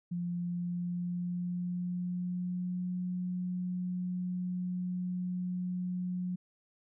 sine tone with pitch glide, 174.61 to 180.66 Hz, F3 to F#3, 0 to -41 cents, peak -32 dBFS, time 0.11-6.36 s, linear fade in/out 10 ms, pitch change +59 cents, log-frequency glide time 0.32-2.94 s, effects none

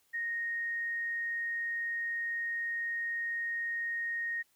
sine tone, 1862 Hz, A#6, 2 cents flat, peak -32 dBFS, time 0.13-4.43 s, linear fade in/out 20 ms, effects white hiss -71 dBFS RMS until 4.55 s

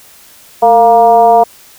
sine tone with frequency modulation, 698.5 Hz, F5, in tune, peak -3 dBFS, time 0.62-1.44 s, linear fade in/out 10 ms, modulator 242 Hz, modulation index 0.88, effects white hiss -40 dBFS RMS until 1.78 s

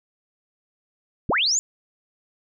sine linear sweep, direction up, 51.91 to 7230 Hz, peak -18 dBFS, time 1.29-1.59 s, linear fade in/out 0 ms, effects none

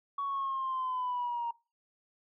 sine linear sweep, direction down, 1125 to 933 Hz, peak -30 dBFS, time 0.18-1.51 s, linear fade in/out 5 ms, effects noise-tail reverb RT60 0.3 s tail -23 dB re dry + tanh soft clip ceiling -27 dBFS

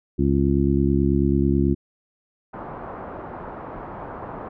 harmonic tone, 69.2 Hz, C#2, 2 cents flat, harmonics 1 / 2 / 3 / 4 / 5, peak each -23 / -23 / -23 / -23 / -23 dBFS, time 0.18-1.75 s, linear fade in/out 20 ms
white low-pass noise, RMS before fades -35 dBFS, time 2.53-4.49 s, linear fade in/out 10 ms, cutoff 1100 Hz, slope 24 dB/octave
effects none

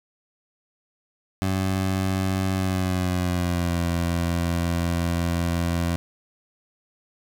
20% pulse tone with pitch glide, 94.9 to 85.53 Hz, F#2 to F2, +44 to -36 cents, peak -17 dBFS, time 1.42-5.96 s, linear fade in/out 0 ms, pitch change -180 cents, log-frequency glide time 2.53-3.82 s, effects none

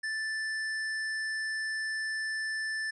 triangle tone with hard clipping, 1760 Hz, A6, in tune, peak -33 dBFS, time 0.03-2.91 s, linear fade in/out 10 ms, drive 15 dB, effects resampled to 22050 Hz

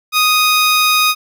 15% pulse tone, 1244.5 Hz, D#6, in tune, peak -4 dBFS, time 0.12-1.15 s, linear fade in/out 50 ms, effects none

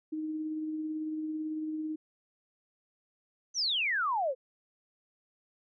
sine tone with tremolo, 311.1 Hz, D#4, in tune, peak -31 dBFS, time 0.12-1.96 s, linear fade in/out 10 ms, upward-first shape triangle, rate 18 Hz, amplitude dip 30%
sine exponential sweep, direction down, 6272 to 489.1 Hz, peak -27 dBFS, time 3.54-4.35 s, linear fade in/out 50 ms
effects none

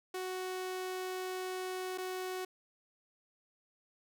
sawtooth tone with dropouts, 370.6 Hz, F#4, 3 cents sharp, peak -33 dBFS, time 0.14-2.45 s, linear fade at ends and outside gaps 5 ms, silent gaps 1.977-1.982 s, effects none

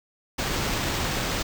pink noise with sample-and-hold, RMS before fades -27 dBFS, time 0.38-1.43 s, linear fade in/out 10 ms, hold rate 11025 Hz, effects none

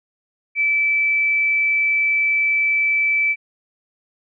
sine tone, 2315 Hz, D7, 25 cents flat, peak -15 dBFS, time 0.55-3.36 s, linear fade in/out 50 ms, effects none

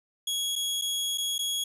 sawtooth tone with dropouts, 3330 Hz, G#7, 4 cents sharp, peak -24 dBFS, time 0.27-1.64 s, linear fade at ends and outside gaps 5 ms, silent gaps 0.556-0.56 / 0.814-0.819 / 1.176-1.181 / 1.382-1.39 s, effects resampled to 32000 Hz

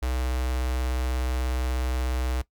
square tone with notch filter, 63.1 Hz, B1, 38 cents sharp, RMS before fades -27 dBFS, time 0.02-2.42 s, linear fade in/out 10 ms, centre 160 Hz, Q 0.74, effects noise-tail reverb RT60 0.1 s tail -18 dB re dry

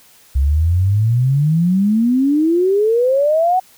sine exponential sweep, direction up, 65.41 to 758 Hz, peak -11 dBFS, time 0.35-3.6 s, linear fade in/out 10 ms, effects white hiss -48 dBFS RMS until 3.77 s

